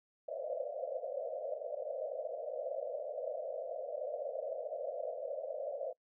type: band-pass noise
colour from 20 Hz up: pink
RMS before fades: -40 dBFS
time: 0.28-5.93 s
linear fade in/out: 10 ms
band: 500 to 660 Hz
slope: 96 dB/octave
effects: noise-tail reverb RT60 0.1 s tail -22 dB re dry